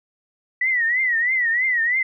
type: tone with vibrato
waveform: sine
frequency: 1949 Hz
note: B6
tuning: 23 cents flat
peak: -17 dBFS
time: 0.61-2.03 s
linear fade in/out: 5 ms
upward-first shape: triangle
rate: 3.1 Hz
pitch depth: 150 cents each way
effects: none